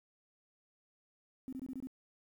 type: tone bursts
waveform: sine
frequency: 261.6 Hz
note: C4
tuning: in tune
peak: -39 dBFS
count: 6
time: 1.48-1.871 s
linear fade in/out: 0 ms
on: 46 ms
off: 23 ms
effects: 11-bit